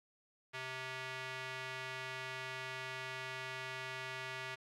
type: tone with band-pass filter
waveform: square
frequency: 130 Hz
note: C3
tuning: 11 cents flat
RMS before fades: -44 dBFS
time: 0.53-4.56 s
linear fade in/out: 20 ms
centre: 2200 Hz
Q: 1.3
effects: none